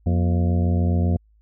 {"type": "harmonic tone with a mistuned harmonic", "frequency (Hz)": 87.31, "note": "F2", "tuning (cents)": 0, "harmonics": [1, 2, 3, 4, 5, 6, 7, 8], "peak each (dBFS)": [-18, -24, -27, -34, -37, -36, -39, -37], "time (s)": [0.06, 1.17], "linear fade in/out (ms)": 5, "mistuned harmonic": 3, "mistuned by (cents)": -150, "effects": ["added 53 Hz sine -54 dBFS peak until 1.41 s"]}